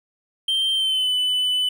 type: tone with pitch glide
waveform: triangle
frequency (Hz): 3143 to 2998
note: G7 to F#7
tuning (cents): +4 to +22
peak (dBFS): -17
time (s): 0.48-1.69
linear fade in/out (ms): 5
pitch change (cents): -82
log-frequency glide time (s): 0.74-1.11
effects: none